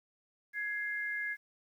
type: tone pair together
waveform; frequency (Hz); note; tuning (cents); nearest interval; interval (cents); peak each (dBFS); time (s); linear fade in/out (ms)
sine; 1669.2 / 2103; G#6 / C7; +8 / +8; major third; 400; -35 / -38; 0.53-1.37; 50
effects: 11-bit